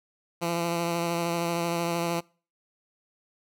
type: tone with vibrato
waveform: 10% pulse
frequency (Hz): 170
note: F3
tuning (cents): -46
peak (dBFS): -18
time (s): 0.41-2.21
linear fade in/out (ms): 20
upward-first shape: sine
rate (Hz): 13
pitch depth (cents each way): 19
effects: noise-tail reverb RT60 0.4 s tail -25 dB re dry